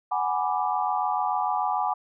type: chord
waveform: sine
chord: G# half-diminished seventh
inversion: third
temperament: equal with one note detuned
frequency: 743.8 / 830.6 / 987.8 / 1174.7 Hz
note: F#5 / G#5 / B5 / D6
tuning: +9 / 0 / 0 / 0 cents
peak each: -28 / -27 / -30 / -30 dBFS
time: 0.11-1.94 s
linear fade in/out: 10 ms
effects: none